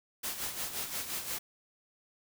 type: noise with tremolo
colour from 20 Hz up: white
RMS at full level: -35 dBFS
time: 0.23-1.39 s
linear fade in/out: 10 ms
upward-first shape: sine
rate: 5.7 Hz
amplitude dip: 60%
effects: none